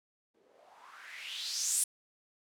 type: noise with low-pass filter sweep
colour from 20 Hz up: violet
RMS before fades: -38 dBFS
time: 0.34-1.84 s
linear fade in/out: 5 ms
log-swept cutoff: 340 to 9700 Hz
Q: 4.1
effects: none